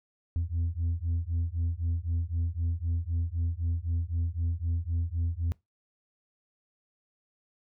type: beating tone pair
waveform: sine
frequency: 82.41 / 86.31 Hz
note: E2 / F2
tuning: 0 / -20 cents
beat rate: 3.9 Hz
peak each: -28 dBFS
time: 0.36-5.52 s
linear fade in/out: 0 ms
effects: noise-tail reverb RT60 0.2 s tail -26 dB re dry + tanh soft clip ceiling -24 dBFS